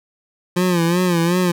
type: tone with vibrato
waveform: 25% pulse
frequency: 174.61 Hz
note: F3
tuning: in tune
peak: -11 dBFS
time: 0.56-1.52 s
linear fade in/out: 10 ms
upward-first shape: sine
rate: 2.7 Hz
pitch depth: 85 cents each way
effects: none